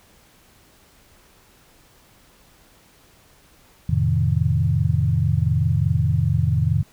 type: chord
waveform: sine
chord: F dominant seventh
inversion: none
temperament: equal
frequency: 87.31 / 110 / 130.81 / 155.56 Hz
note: F2 / A2 / C3 / Eb3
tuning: 0 / 0 / 0 / 0 cents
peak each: -22 dBFS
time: 3.89-6.83 s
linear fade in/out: 5 ms
effects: pink hiss -54 dBFS RMS until 6.92 s